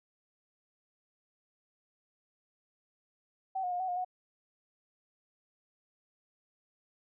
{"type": "tone with pitch steps", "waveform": "sine", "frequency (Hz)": [763, 722, 713, 749, 714, 733], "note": ["G5", "F#5", "F5", "F#5", "F5", "F#5"], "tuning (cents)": [-47, -43, 36, 21, 38, -16], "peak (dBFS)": -31, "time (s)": [3.55, 4.048], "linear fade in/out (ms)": 10, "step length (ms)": 83, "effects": []}